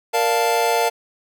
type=chord; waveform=square; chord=Bb major seventh; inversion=none; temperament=equal; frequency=466.2 / 587.3 / 698.5 / 880 Hz; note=Bb4 / D5 / F5 / A5; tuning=0 / 0 / 0 / 0 cents; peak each=-22 / -27 / -22 / -22 dBFS; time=0.13-0.9 s; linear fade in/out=20 ms; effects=none